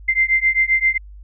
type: beating tone pair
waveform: sine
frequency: 2082 / 2089.6 Hz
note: C7 / C7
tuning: -9 / -3 cents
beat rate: 7.6 Hz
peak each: -17 dBFS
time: 0.08-0.98 s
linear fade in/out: 10 ms
effects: added 50 Hz sine -36 dBFS peak until 1.23 s